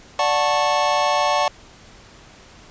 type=chord; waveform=square; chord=D major seventh; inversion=none; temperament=just; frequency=587.3 / 734.2 / 881 / 1101.2 Hz; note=D5 / F#5 / A5 / C#6; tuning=0 / -14 / +2 / -12 cents; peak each=-23 dBFS; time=0.19-1.48 s; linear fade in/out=2 ms; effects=pink hiss -46 dBFS RMS until 2.7 s + resampled to 16000 Hz